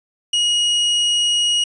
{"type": "tone", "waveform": "40% pulse", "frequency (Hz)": 2892, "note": "F#7", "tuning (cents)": -40, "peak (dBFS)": -14, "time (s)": [0.33, 1.64], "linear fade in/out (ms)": 5, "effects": ["resampled to 22050 Hz"]}